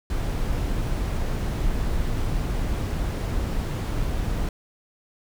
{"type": "noise", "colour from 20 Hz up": "brown", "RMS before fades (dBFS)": -25, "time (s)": [0.1, 4.49], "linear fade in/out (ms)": 2, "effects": []}